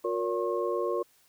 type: tone cluster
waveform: sine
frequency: 359.2 / 467.6 / 568 / 1079 Hz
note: F4 / A#4 / C#5 / C#6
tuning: +49 / +5 / +42 / -47 cents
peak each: -31 / -31 / -33 / -35 dBFS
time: 0.04-1.03 s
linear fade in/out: 10 ms
effects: white hiss -64 dBFS RMS until 1.28 s